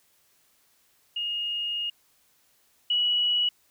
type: tone pair in turn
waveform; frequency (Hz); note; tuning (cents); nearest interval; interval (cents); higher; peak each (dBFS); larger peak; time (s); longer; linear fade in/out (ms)
sine; 2854 / 2929; F7 / F#7; +37 / -18; unison; 45; second; -27 / -21; second; 1.16-1.9 / 2.9-3.49; first; 5
effects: white hiss -65 dBFS RMS until 3.7 s